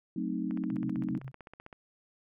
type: chord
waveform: sine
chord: F# diminished seventh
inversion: none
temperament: equal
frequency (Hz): 185 / 220 / 261.6 / 311.1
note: F#3 / A3 / C4 / Eb4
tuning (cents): 0 / 0 / 0 / 0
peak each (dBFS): -36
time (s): 0.16-1.19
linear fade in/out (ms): 5
type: click train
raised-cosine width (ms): 0.5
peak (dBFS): -32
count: 20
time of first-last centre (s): 0.51-1.728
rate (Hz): 15.6
type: tone with tremolo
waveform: sine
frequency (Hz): 133.3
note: C3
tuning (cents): +33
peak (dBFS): -37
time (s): 0.69-1.32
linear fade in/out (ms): 50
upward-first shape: square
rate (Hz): 7.2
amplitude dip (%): 65
effects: none